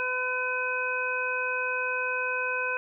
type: harmonic tone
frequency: 505 Hz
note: B4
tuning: 39 cents sharp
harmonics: 1 / 2 / 3 / 5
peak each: -34 / -34 / -30 / -31 dBFS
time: 0-2.77 s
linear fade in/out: 0 ms
effects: none